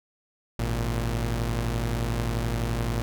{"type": "tone pair together", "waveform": "sawtooth", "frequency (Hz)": [52.52, 116.54], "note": ["G#1", "A#2"], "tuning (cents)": [20, 0], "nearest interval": "octave + major second", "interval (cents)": 1380, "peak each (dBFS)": -24, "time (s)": [0.59, 3.02], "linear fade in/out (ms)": 0, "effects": []}